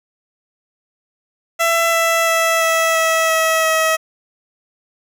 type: tone with pitch steps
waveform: 15% pulse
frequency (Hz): 668 / 663.4 / 658.8 / 654.3 / 649.7 / 645.2 / 640.8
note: E5 / E5 / E5 / E5 / E5 / E5 / E5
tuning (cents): +23 / +11 / -1 / -13 / -25 / -37 / -49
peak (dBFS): -7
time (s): 1.59-3.97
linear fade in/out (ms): 20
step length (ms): 340
effects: none